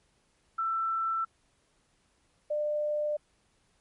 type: tone pair in turn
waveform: sine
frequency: 1334 / 597.8 Hz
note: E6 / D5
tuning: +20 / +31 cents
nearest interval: octave + major second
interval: 1389 cents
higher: first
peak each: -27 dBFS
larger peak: neither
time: 0.58-1.25 / 2.5-3.17 s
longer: neither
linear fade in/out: 10 ms
effects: pink hiss -70 dBFS RMS until 3.8 s + MP3 48 kbps